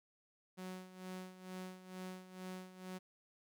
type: tone with tremolo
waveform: sawtooth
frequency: 185 Hz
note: F#3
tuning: in tune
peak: -40 dBFS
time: 0.57-2.99 s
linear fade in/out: 20 ms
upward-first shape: sine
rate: 2.2 Hz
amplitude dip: 75%
effects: none